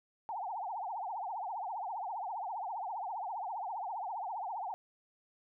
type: tone with vibrato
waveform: sine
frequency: 817 Hz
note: G#5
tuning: 29 cents flat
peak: -36 dBFS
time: 0.29-4.74 s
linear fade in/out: 0 ms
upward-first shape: triangle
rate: 15 Hz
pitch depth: 280 cents each way
effects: none